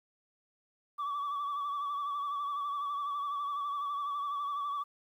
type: tone with vibrato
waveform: sine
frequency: 1148 Hz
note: D6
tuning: 40 cents flat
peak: -30 dBFS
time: 0.98-4.84 s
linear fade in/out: 20 ms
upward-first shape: sine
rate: 12 Hz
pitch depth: 48 cents each way
effects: tanh soft clip ceiling -31 dBFS + 11-bit